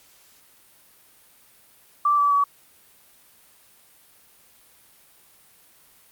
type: tone with pitch steps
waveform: sine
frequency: 1169 / 1152.9 / 1137 Hz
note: D6 / D6 / C#6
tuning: -8 / -32 / +44 cents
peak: -16 dBFS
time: 2.05-2.44 s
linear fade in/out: 5 ms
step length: 130 ms
effects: white hiss -55 dBFS RMS until 6.11 s + Opus 48 kbps